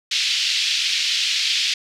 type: band-pass noise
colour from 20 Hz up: white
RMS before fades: -21 dBFS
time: 0.11-1.74 s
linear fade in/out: 5 ms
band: 2500 to 4700 Hz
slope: 24 dB/octave
effects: none